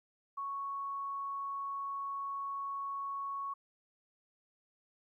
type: tone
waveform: sine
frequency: 1108.7 Hz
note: C#6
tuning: in tune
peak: -36 dBFS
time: 0.37-3.54 s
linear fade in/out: 10 ms
effects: 13-bit